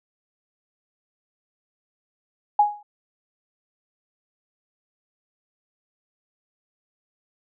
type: tone with exponential decay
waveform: sine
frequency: 830.6 Hz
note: G#5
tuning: in tune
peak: -10 dBFS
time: 2.59-2.83 s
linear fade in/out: 5 ms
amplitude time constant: 52 ms
effects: none